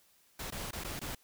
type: noise with dropouts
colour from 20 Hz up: pink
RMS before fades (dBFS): -40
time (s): 0.39-1.15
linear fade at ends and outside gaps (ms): 5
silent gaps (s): 0.505-0.521 / 0.71-0.73 / 0.838-0.845 / 0.994-1.014
effects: white hiss -67 dBFS RMS until 1.23 s